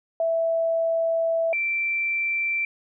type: tone pair in turn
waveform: sine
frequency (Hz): 659.3 / 2345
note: E5 / D7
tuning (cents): 0 / -3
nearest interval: octave + minor seventh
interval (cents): 2197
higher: second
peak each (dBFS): -20 / -22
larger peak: first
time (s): 0.2-1.53 / 1.53-2.65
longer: first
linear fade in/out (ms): 2
effects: none